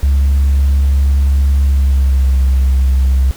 sine tone with pitch glide, 69.1 to 65.98 Hz, C#2 to C2, -5 to +15 cents, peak -6 dBFS, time 0.03-3.31 s, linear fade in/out 0 ms, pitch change -80 cents, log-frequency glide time 1.63-2.31 s, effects tanh soft clip ceiling -6 dBFS + pink hiss -36 dBFS RMS until 3.36 s

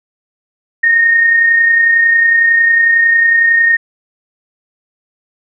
sine tone with amplitude modulation, 1846 Hz, A#6, 17 cents flat, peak -5 dBFS, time 0.83-3.77 s, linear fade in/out 10 ms, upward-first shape sine, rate 31 Hz, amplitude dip 35%, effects none

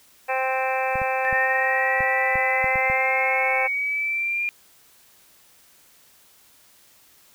harmonic tone, 261.6 Hz, C4, in tune, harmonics 2 / 3 / 4 / 5 / 6 / 7 / 8 / 9 / 10, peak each -27 / -25 / -32 / -37 / -34 / -32 / -40 / -31 / -32 dBFS, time 0.28-3.68 s, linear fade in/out 20 ms
clicks, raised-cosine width 5 ms, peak -22 dBFS, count 8, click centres 0.956 / 1.017 / 1.328 / 2.006 / 2.356 / 2.643 / 2.757 / 2.9 s
sine exponential sweep, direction up, 1807 to 2412 Hz, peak -22 dBFS, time 1.25-4.49 s, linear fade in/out 0 ms
effects white hiss -55 dBFS RMS until 7.34 s

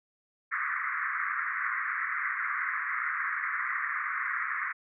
white band-pass noise, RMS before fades -32 dBFS, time 0.51-4.73 s, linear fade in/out 20 ms, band 1100 to 2100 Hz, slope 96 dB/octave, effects none

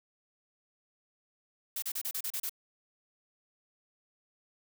blue noise bursts, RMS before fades -35 dBFS, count 8, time 1.76-2.495 s, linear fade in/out 5 ms, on 63 ms, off 33 ms, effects none

